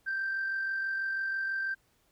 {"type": "tone with amplitude modulation", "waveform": "sine", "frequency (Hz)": 1568, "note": "G6", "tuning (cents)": 0, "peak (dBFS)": -27, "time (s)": [0.06, 1.75], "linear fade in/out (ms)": 20, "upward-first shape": "sine", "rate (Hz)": 46.1, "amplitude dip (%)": 35, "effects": ["tanh soft clip ceiling -26 dBFS", "pink hiss -70 dBFS RMS until 2.11 s"]}